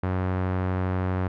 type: tone with low-pass filter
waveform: sawtooth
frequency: 92.5 Hz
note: F#2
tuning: in tune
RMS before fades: -26 dBFS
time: 0.03-1.28 s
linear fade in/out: 5 ms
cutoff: 1500 Hz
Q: 1.1
effects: none